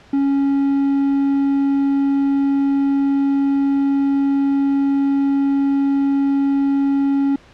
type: tone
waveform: triangle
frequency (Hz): 277.2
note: C#4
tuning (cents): 0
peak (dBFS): -12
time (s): 0.13-7.36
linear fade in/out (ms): 5
effects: pink hiss -47 dBFS RMS until 7.53 s + low-pass 4000 Hz 12 dB/octave